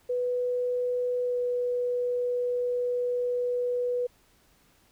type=tone with pitch glide; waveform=sine; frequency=494.1 to 491 Hz; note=B4 to B4; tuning=+1 to -10 cents; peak=-25 dBFS; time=0.09-4.07 s; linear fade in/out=10 ms; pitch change=-11 cents; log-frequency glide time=1.24-1.37 s; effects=pink hiss -63 dBFS RMS until 4.91 s